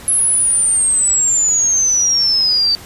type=exponential sweep; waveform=sine; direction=down; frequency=10910 to 4596 Hz; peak=-11 dBFS; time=0.08-2.75 s; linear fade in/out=0 ms; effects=pink hiss -36 dBFS RMS until 2.85 s + resampled to 32000 Hz